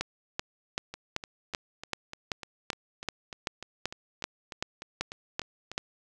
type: two click trains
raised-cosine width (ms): 0.2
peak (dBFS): -22 / -12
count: 17 / 16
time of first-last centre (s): 0.94-5.716 / 0.01-5.779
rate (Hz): 3.35 / 2.6
effects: none